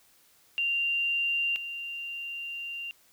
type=tone pair in turn; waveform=sine; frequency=2779 / 2779 Hz; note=F7 / F7; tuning=-9 / -9 cents; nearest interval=unison; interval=0 cents; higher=neither; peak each=-25 / -34 dBFS; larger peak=first; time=0.58-1.56 / 1.56-2.91 s; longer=second; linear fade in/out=0 ms; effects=white hiss -62 dBFS RMS until 3.12 s